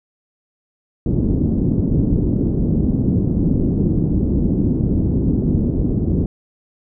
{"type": "low-pass noise", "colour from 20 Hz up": "white", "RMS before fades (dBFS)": -17, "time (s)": [1.06, 6.26], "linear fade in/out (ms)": 2, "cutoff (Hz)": 290, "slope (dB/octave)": 24, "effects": []}